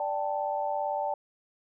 sine chord, D suspended fourth, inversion none, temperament just, 587.3 / 783.1 / 881 Hz, D5 / G5 / A5, 0 / -2 / +2 cents, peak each -32 dBFS, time 0-1.14 s, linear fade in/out 2 ms, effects none

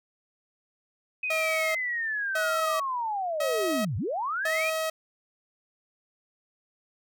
sine linear two-way sweep, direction down then up, 2533 to 85 to 2533 Hz, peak -27 dBFS, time 1.23-4.7 s, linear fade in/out 5 ms, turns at 3.97 s
sawtooth tone bursts, 638 Hz, D#5, 43 cents sharp, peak -23 dBFS, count 4, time 1.3-4.9 s, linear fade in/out 5 ms, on 450 ms, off 600 ms
effects none

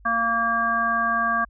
harmonic tone, 230.6 Hz, A#3, 19 cents flat, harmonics 1 / 3 / 5 / 7, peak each -32 / -28 / -22 / -24 dBFS, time 0.05-1.45 s, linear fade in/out 10 ms, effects added 50 Hz sine -47 dBFS peak until 1.49 s

